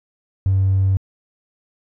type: tone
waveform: triangle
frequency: 96.1 Hz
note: G2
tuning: 34 cents flat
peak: -10 dBFS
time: 0.46-0.97 s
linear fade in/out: 0 ms
effects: tanh soft clip ceiling -10 dBFS